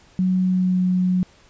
sine tone with pitch glide, 185 to 182.77 Hz, F#3 to F#3, 0 to -21 cents, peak -16 dBFS, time 0.19-1.23 s, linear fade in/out 0 ms, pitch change -21 cents, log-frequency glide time 0.4-0.84 s, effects pink hiss -53 dBFS RMS until 1.49 s + resampled to 16000 Hz

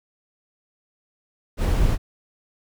brown noise, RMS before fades -19 dBFS, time 1.57-1.98 s, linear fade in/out 50 ms, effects none

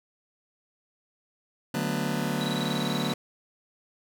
sawtooth chord, B minor seventh, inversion first, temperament just, 148.16 / 185.21 / 222.2 / 246.9 Hz, D3 / F#3 / A3 / B3, +16 / +2 / +17 / 0 cents, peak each -28 dBFS, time 1.74-3.14 s, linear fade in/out 5 ms
sine tone bursts, 3915 Hz, B7, 16 cents flat, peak -32 dBFS, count 15, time 2.41-3.122 s, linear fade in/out 0 ms, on 26 ms, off 23 ms
effects none

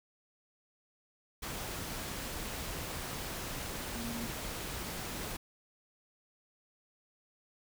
sine tone in noise, 233.1 Hz, A#3, in tune, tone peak -39 dBFS, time 3.95-4.27 s, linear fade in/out 10 ms, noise pink, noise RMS -40 dBFS, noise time 1.42-5.37 s, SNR -2 dB, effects none

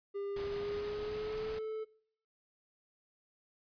triangle tone with pitch glide, 400.6 to 436.9 Hz, G4 to A4, +38 to -12 cents, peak -34 dBFS, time 0.14-1.85 s, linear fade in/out 20 ms, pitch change +150 cents, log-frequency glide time 0.41-1.51 s
pink noise, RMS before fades -47 dBFS, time 0.36-1.59 s, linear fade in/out 5 ms
effects noise-tail reverb RT60 0.6 s tail -22 dB re dry + resampled to 11025 Hz

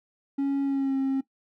triangle tone with pitch glide, 277.2 to 268.8 Hz, C#4 to C4, 0 to +47 cents, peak -20 dBFS, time 0.38-1.21 s, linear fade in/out 10 ms, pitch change -53 cents, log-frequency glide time 0.63-0.96 s, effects noise-tail reverb RT60 0.1 s tail -18 dB re dry + tanh soft clip ceiling -18 dBFS

